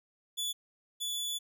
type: tone pair in turn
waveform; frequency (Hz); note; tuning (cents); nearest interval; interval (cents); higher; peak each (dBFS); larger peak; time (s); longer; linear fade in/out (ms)
sawtooth; 3449 / 3449; A7 / A7; -35 / -35; unison; 0; neither; -29 / -30; first; 0.37-0.53 / 1-1.39; second; 20
effects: none